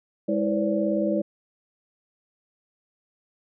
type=tone cluster; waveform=sine; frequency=205.1 / 326.2 / 497.9 / 518 / 576 Hz; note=G#3 / E4 / B4 / C5 / D5; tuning=-21 / -18 / +14 / -17 / -34 cents; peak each=-26 / -26 / -34 / -33 / -26 dBFS; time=0.28-1.22 s; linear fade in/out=10 ms; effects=none